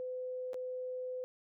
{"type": "tone with dropouts", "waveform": "sine", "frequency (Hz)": 507, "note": "B4", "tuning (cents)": 45, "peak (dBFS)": -37, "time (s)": [0, 1.24], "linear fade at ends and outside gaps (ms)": 0, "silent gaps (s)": [0.533, 0.543], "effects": []}